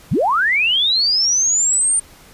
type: linear sweep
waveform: sine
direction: up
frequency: 80.8 to 9050 Hz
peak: -13 dBFS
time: 0.11-2 s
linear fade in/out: 10 ms
effects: pink hiss -45 dBFS RMS until 2.33 s + resampled to 32000 Hz